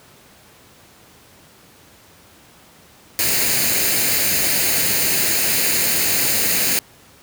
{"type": "noise with comb filter", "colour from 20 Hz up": "white", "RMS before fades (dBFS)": -18, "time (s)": [3.19, 6.79], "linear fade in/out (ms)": 0, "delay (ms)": 0.44, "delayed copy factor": 0.55, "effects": ["pink hiss -48 dBFS RMS until 7.22 s", "high-pass 80 Hz 12 dB/octave"]}